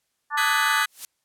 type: harmonic tone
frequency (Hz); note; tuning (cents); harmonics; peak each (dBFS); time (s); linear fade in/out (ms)
293.8; D4; +1; 3 / 4 / 5 / 6; -28 / -26 / -31 / -29; 0.3-0.86; 50
type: chord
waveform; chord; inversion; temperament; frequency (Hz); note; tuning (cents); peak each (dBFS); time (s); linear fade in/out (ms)
sawtooth; G# minor seventh; second; just; 1245.9 / 1495.1 / 1661.2 / 1993.5; D#6 / F#6 / G#6 / B6; +2 / +18 / 0 / +16; -23; 0.37-0.86; 10
type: noise with exponential growth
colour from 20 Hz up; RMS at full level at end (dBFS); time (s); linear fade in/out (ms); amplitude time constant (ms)
blue; -29; 0.86-1.05; 1; 41
effects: white hiss -74 dBFS RMS until 1.24 s + low-pass 12000 Hz 12 dB/octave